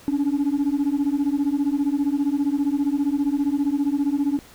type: beating tone pair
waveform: sine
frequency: 277.2 / 292.2 Hz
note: C#4 / D4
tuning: 0 / -9 cents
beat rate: 15 Hz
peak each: -20 dBFS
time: 0.08-4.39 s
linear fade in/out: 0 ms
effects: tanh soft clip ceiling -16 dBFS + pink hiss -48 dBFS RMS until 4.54 s